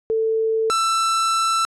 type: tone pair in turn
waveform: sine / 45% pulse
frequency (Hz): 444.5 / 1332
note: A4 / E6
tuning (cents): +18 / +18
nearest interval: octave + perfect fifth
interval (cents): 1900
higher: second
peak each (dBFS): -17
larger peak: neither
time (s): 0.1-0.7 / 0.7-1.65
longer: second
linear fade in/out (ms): 0
effects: resampled to 24000 Hz